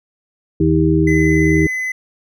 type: harmonic tone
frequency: 79.5 Hz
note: D#2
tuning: 38 cents sharp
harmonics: 1 / 2 / 4 / 5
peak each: -19 / -16 / -14 / -18 dBFS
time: 0.6-1.67 s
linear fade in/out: 5 ms
type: tone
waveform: triangle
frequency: 2023 Hz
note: B6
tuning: 41 cents sharp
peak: -17 dBFS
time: 1.07-1.92 s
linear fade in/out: 5 ms
effects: none